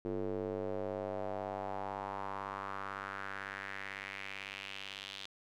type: tone with band-pass filter sweep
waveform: square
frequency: 49 Hz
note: G1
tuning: in tune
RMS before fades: -41 dBFS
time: 0.05-5.26 s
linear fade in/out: 0 ms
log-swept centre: 380 to 3500 Hz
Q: 2.9
effects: none